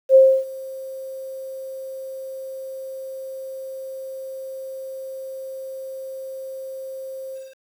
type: tone with ADSR envelope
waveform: sine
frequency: 530 Hz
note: C5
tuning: 22 cents sharp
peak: -6 dBFS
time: 0.09-7.56 s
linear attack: 61 ms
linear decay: 290 ms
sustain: -24 dB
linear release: 210 ms
effects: 8-bit